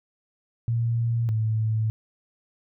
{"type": "tone pair in turn", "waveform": "sine", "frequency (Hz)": [116.54, 110], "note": ["A#2", "A2"], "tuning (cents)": [0, 0], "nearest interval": "minor second", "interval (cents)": 100, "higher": "first", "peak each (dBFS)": -21, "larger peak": "neither", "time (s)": [[0.68, 1.29], [1.29, 1.9]], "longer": "neither", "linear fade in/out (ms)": 0, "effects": []}